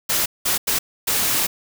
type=noise bursts at uneven times; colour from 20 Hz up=white; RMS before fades=-20 dBFS; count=4; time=0.09-0.26 / 0.45-0.58 / 0.67-0.79 / 1.07-1.47 s; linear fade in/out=10 ms; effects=none